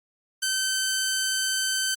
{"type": "tone", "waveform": "10% pulse", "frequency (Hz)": 1539, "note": "G6", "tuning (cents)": -32, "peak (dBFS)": -15, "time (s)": [0.42, 1.95], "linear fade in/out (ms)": 10, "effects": ["Opus 32 kbps"]}